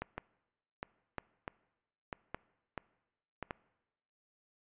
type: two click trains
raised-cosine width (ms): 0.5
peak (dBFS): -23 / -22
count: 6 / 4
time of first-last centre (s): 0.18-3.427 / 0.02-3.508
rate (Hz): 1.54 / 0.86
effects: noise-tail reverb RT60 1.0 s tail -22 dB re dry + resampled to 8000 Hz